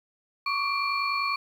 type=tone cluster; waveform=sine; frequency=1116 / 1166 / 2366 / 4390 Hz; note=C#6 / D6 / D7 / C#8; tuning=+11 / -13 / +12 / -18 cents; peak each=-28 / -34 / -29 / -34 dBFS; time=0.46-1.36 s; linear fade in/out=5 ms; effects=9-bit